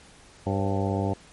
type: harmonic tone with a mistuned harmonic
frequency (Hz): 98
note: G2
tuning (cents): 0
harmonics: 1 / 2 / 3 / 4 / 5 / 6 / 7 / 8 / 9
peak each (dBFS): -27 / -30 / -32 / -33 / -34 / -35 / -35 / -36 / -37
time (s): 0.46-1.14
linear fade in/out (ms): 10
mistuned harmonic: 6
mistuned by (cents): -76
effects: pink hiss -52 dBFS RMS until 1.32 s + MP3 48 kbps